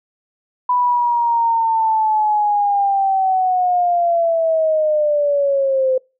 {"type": "linear sweep", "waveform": "sine", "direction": "down", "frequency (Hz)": [993, 514], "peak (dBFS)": -13, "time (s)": [0.69, 5.98], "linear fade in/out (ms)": 5, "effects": ["noise-tail reverb RT60 0.3 s tail -26 dB re dry"]}